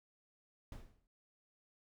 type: noise with exponential decay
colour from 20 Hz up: brown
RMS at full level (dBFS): -43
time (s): 0.72-1.07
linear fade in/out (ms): 2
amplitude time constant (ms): 75
effects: none